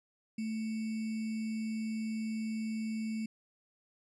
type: tone with sample-and-hold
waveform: sine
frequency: 220 Hz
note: A3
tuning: in tune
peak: -33 dBFS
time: 0.38-3.26 s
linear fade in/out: 5 ms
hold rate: 2450 Hz
effects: resampled to 22050 Hz